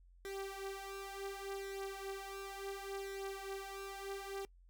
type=tone with flanger; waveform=sawtooth; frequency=392 Hz; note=G4; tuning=in tune; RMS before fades=-45 dBFS; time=0.25-4.45 s; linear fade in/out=0 ms; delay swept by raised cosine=2 to 6.9 ms; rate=0.7 Hz; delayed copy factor=+0.75; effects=noise-tail reverb RT60 0.1 s tail -23 dB re dry + added 44 Hz sine -60 dBFS peak until 4.69 s